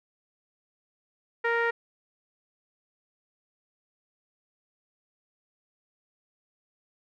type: tone with low-pass filter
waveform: sawtooth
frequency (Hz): 466.2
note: A#4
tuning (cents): 0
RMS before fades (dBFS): -26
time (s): 1.44-1.71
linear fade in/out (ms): 10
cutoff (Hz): 1800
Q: 3.9
effects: none